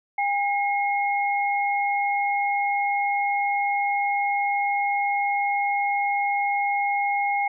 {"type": "tone pair together", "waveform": "sine", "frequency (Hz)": [806.8, 2154], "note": ["G5", "C7"], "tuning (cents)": [50, 50], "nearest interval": "octave + perfect fourth", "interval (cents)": 1700, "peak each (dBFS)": [-22, -26], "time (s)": [0.18, 7.48], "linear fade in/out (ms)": 5, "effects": []}